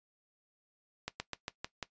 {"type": "slowing click train", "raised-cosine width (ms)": 0.2, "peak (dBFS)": -19, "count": 6, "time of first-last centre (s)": [1.08, 1.827], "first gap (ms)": 120, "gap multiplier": 1.11, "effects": ["noise-tail reverb RT60 0.1 s tail -17 dB re dry", "resampled to 16000 Hz"]}